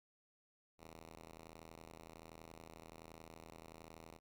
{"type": "ring-modulated tone", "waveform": "5% pulse", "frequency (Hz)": 81.3, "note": "E2", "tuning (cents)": -23, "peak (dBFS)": -40, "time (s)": [0.78, 4.2], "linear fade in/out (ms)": 50, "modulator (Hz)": 24.9, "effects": []}